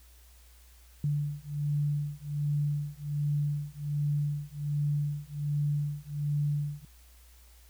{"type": "beating tone pair", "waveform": "sine", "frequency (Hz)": [145.6, 146.9], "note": ["D3", "D3"], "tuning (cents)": [-15, 1], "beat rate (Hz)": 1.3, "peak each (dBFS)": -31, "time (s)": [1.04, 6.85], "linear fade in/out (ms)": 2, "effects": ["added 60 Hz sine -54 dBFS peak until 7.69 s", "white hiss -61 dBFS RMS until 7.69 s"]}